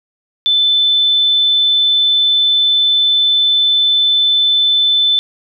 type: tone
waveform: sine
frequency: 3520 Hz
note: A7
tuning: in tune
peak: -9 dBFS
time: 0.46-5.19 s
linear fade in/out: 0 ms
effects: none